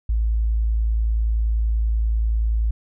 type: tone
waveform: sine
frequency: 55.2 Hz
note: A1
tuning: 6 cents sharp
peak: -17 dBFS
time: 0.09-2.71 s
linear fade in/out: 5 ms
effects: none